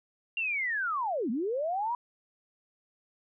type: linear two-way sweep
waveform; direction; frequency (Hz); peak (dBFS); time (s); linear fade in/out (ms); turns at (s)
sine; down then up; 2794 to 207.7 to 989; -28; 0.37-1.95; 2; 1.3
effects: none